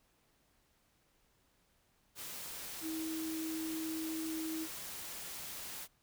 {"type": "tone in noise", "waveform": "sine", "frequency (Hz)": 320, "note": "D#4", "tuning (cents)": 49, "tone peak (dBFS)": -37, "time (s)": [2.81, 4.68], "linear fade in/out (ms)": 50, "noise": "white", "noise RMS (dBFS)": -45, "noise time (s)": [2.15, 5.88], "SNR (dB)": 5, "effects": ["pink hiss -73 dBFS RMS until 6.02 s"]}